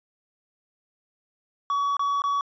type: tone with dropouts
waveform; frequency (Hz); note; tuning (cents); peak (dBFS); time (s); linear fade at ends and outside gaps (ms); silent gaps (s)
triangle; 1131; C#6; +34; -20; 1.7-2.41; 1; 1.968-1.994 / 2.22-2.239
effects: resampled to 16000 Hz